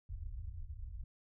pink low-pass noise, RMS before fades -44 dBFS, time 0.09-1.04 s, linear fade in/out 5 ms, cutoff 100 Hz, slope 48 dB/octave, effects none

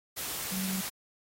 sine tone in noise, 189.4 Hz, F#3, 41 cents sharp, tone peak -33 dBFS, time 0.51-0.82 s, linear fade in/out 20 ms, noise white, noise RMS -36 dBFS, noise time 0.16-0.9 s, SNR 0 dB, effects AAC 48 kbps

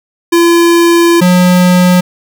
square tone pair in turn, 340.3 / 180.27 Hz, F4 / F#3, -45 / -45 cents, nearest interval major seventh, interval 1100 cents, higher first, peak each -5 dBFS, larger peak neither, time 0.32-1.21 / 1.21-2.01 s, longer first, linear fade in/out 10 ms, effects none

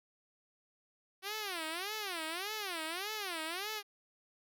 5% pulse tone with vibrato, 370 Hz, F#4, in tune, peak -26 dBFS, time 1.22-3.83 s, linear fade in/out 50 ms, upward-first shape sine, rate 1.7 Hz, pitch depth 280 cents each way, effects none

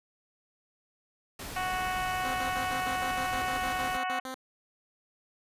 pink noise, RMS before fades -40 dBFS, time 1.39-3.97 s, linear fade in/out 5 ms
harmonic tone, 369.7 Hz, F#4, 1 cent flat, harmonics 2 / 3 / 4 / 5 / 6 / 7 / 8, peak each -32 / -36 / -38 / -40 / -42 / -43 / -44 dBFS, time 1.56-4.2 s, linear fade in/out 5 ms
10% pulse tone bursts, 260 Hz, C4, 11 cents flat, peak -28 dBFS, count 14, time 2.25-4.343 s, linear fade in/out 0 ms, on 91 ms, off 63 ms
effects resampled to 32000 Hz

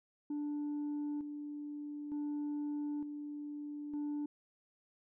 sine tone with tremolo, 293.7 Hz, D4, in tune, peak -33 dBFS, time 0.3-4.26 s, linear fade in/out 5 ms, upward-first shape square, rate 0.55 Hz, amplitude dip 55%, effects tanh soft clip ceiling -34 dBFS

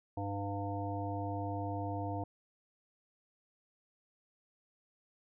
harmonic tone, 100 Hz, G2, 35 cents sharp, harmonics 1 / 3 / 5 / 7 / 9, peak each -38 / -41 / -45 / -41 / -44 dBFS, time 0.17-2.24 s, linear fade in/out 5 ms, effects none

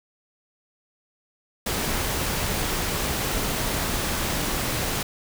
pink noise, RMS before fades -26 dBFS, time 1.66-5.03 s, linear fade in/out 5 ms, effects none

